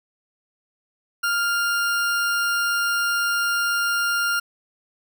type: tone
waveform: 40% pulse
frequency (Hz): 1401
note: F6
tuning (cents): +5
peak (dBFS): -19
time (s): 1.23-4.4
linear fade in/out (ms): 10
effects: none